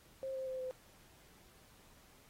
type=tone with pitch steps; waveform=sine; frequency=532 / 525.6 / 519.2 / 513 Hz; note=C5 / C5 / C5 / C5; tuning=+29 / +8 / -13 / -34 cents; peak=-38 dBFS; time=0.23-0.71 s; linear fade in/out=0 ms; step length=120 ms; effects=pink hiss -64 dBFS RMS until 2.29 s + AAC 48 kbps